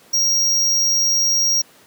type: tone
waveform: square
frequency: 5630 Hz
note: F8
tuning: 13 cents sharp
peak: -15 dBFS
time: 0.13-1.62 s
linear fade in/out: 10 ms
effects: pink hiss -49 dBFS RMS until 1.86 s + high-pass 200 Hz 12 dB/octave